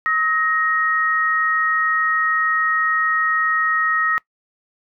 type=tone pair together; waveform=sine; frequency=1279 / 1873.4 Hz; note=D#6 / A#6; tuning=+47 / +8 cents; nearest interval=perfect fifth; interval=661 cents; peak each=-19 dBFS; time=0.06-4.18 s; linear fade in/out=0 ms; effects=noise-tail reverb RT60 0.1 s tail -22 dB re dry